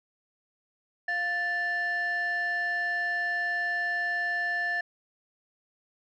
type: tone pair together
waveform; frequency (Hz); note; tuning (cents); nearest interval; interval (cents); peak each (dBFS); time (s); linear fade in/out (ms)
sine; 698.5 / 1760; F5 / A6; 0 / 0; octave + major third; 1600; -32 / -25; 1.08-4.81; 5
effects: tanh soft clip ceiling -24 dBFS